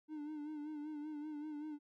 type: tone with vibrato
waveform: triangle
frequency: 301 Hz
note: D4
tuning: 43 cents sharp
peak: -40 dBFS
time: 0.08-1.79 s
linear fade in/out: 50 ms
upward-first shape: sine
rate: 5.2 Hz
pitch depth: 54 cents each way
effects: none